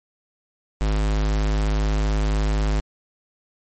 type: tone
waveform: square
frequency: 52 Hz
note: G#1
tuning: 3 cents sharp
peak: -19 dBFS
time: 0.81-2.8 s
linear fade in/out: 0 ms
effects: MP3 32 kbps